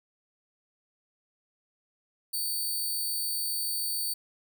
5% pulse tone, 4547 Hz, C#8, 43 cents sharp, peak -22 dBFS, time 2.33-4.14 s, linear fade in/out 10 ms, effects none

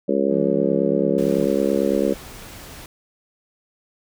harmonic tone, 69 Hz, C#2, 7 cents flat, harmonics 3 / 4 / 5 / 6 / 7 / 8, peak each -24 / -24 / -24 / -24 / -24 / -24 dBFS, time 0.08-2.14 s, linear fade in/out 10 ms
triangle tone with vibrato, 170.2 Hz, F3, 44 cents flat, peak -25 dBFS, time 0.28-1.49 s, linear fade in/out 50 ms, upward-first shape triangle, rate 5.9 Hz, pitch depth 76 cents each way
pink noise, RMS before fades -39 dBFS, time 1.18-2.86 s, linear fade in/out 2 ms
effects none

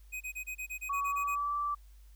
square tone bursts, 2507 Hz, D#7, 12 cents sharp, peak -37 dBFS, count 11, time 0.12-1.358 s, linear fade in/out 20 ms, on 88 ms, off 27 ms
sine tone with pitch glide, 1127 to 1165.4 Hz, C#6 to D6, +28 to -14 cents, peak -30 dBFS, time 0.89-1.75 s, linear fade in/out 10 ms, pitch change +58 cents, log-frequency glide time 1.01-1.56 s
effects added 50 Hz sine -52 dBFS peak until 2.15 s + white hiss -69 dBFS RMS until 2.15 s

